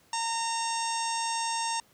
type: harmonic tone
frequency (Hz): 917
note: A#5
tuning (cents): -29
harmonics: 1 / 2 / 3 / 4 / 5 / 6 / 7 / 8 / 9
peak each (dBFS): -30 / -41 / -40 / -41 / -46 / -37 / -39 / -47 / -38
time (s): 0.13-1.8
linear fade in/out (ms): 2
effects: pink hiss -62 dBFS RMS until 1.93 s + high-pass 80 Hz 12 dB/octave